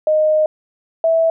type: tone pair in turn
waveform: sine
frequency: 618 / 654.9 Hz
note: D#5 / E5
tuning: -12 / -11 cents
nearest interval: minor second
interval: 101 cents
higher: second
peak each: -11 dBFS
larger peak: neither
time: 0.07-0.46 / 1.04-1.3 s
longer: first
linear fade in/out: 2 ms
effects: none